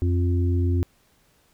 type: harmonic tone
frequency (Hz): 88.1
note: F2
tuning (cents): +16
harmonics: 1 / 3 / 4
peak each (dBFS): -19 / -29 / -31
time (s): 0.02-0.83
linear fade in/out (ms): 0
effects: pink hiss -62 dBFS RMS until 1.53 s